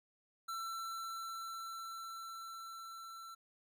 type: tone with level ramp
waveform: square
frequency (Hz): 1342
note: E6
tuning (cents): +31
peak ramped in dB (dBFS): -40 to -49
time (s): 0.48-3.35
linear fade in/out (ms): 10
effects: none